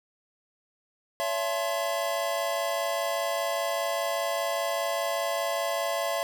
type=tone cluster; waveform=square; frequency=564 / 669 / 868 / 1056 Hz; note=C#5 / E5 / A5 / C6; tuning=+30 / +25 / -24 / +16 cents; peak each=-33 / -30 / -39 / -35 dBFS; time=1.2-6.23 s; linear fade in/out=0 ms; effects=none